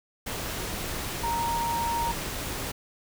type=tone in noise; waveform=sine; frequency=932.3 Hz; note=A#5; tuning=in tune; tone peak=-26 dBFS; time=1.23-2.12 s; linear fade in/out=10 ms; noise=pink; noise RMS=-33 dBFS; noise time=0.26-2.72 s; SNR=+4 dB; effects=none